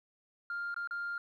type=tone with dropouts; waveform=sine; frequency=1400 Hz; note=F6; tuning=4 cents sharp; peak=-33 dBFS; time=0.5-1.18 s; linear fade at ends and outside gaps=2 ms; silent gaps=0.743-0.763 / 0.874-0.909 s; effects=tanh soft clip ceiling -32 dBFS + 12-bit